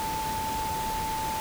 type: tone in noise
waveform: sine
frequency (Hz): 880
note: A5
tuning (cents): 0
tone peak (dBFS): -29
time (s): 0-1.4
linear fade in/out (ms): 0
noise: pink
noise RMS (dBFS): -35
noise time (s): 0-1.4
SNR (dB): +3
effects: none